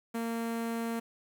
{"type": "tone with notch filter", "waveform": "sawtooth", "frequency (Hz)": 230, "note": "A#3", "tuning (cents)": -23, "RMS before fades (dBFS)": -34, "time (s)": [0.14, 1], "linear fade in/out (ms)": 10, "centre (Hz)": 4500, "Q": 0.8, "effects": ["9-bit"]}